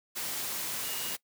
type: tone in noise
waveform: sine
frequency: 2862 Hz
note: F7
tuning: 42 cents sharp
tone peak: -43 dBFS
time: 0.83-1.15 s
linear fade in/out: 20 ms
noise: white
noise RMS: -35 dBFS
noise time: 0.15-1.17 s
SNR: -11 dB
effects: noise-tail reverb RT60 0.1 s tail -20 dB re dry + high-pass 100 Hz 12 dB/octave